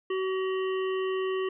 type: harmonic tone with a mistuned harmonic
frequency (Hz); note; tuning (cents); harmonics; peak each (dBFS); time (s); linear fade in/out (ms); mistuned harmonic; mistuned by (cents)
377.9; F#4; +37; 1 / 3 / 5 / 7 / 8; -27 / -37 / -41 / -44 / -45; 0.1-1.49; 5; 7; +78
effects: none